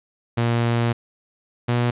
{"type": "tone pair in turn", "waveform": "sawtooth", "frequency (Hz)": [117.7, 120.66], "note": ["A#2", "B2"], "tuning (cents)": [17, -40], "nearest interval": "unison", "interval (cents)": 43, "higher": "second", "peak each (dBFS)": -14, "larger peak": "neither", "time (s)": [[0.37, 0.93], [1.68, 1.91]], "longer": "first", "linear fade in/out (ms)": 10, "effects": ["resampled to 8000 Hz", "9-bit"]}